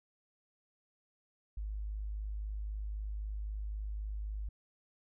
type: tone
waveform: sine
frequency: 51.91 Hz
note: G#1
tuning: in tune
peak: -36 dBFS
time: 1.57-4.49 s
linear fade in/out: 5 ms
effects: none